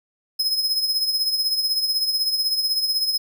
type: tone with tremolo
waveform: 45% pulse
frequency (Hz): 5120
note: D#8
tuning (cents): +49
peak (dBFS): -17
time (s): 0.39-3.18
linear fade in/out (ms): 10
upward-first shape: triangle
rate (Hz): 16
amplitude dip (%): 65
effects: none